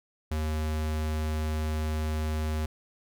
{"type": "tone", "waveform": "square", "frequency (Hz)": 77.5, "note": "D#2", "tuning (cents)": -6, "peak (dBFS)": -28, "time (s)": [0.31, 2.66], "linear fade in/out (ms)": 5, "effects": []}